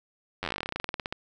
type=slowing click train; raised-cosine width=0.3 ms; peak=-15 dBFS; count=24; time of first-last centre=0.43-1.125 s; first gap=10 ms; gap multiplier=1.09; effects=none